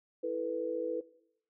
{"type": "chord", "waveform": "sine", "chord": "E suspended fourth", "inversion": "none", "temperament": "equal", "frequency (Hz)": [329.6, 440, 493.9], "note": ["E4", "A4", "B4"], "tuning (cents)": [0, 0, 0], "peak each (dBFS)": [-39, -38, -33], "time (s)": [0.23, 1.01], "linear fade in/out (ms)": 10, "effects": ["noise-tail reverb RT60 0.7 s tail -19 dB re dry"]}